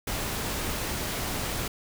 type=noise; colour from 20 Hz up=pink; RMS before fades=-31 dBFS; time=0.07-1.68 s; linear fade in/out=5 ms; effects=none